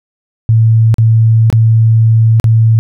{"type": "tone with dropouts", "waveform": "sine", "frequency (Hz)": 112.5, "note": "A2", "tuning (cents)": 39, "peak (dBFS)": -4, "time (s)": [0.49, 2.79], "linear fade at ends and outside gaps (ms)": 0, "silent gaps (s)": [[0.942, 0.983], [1.501, 1.527], [2.399, 2.442]], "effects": []}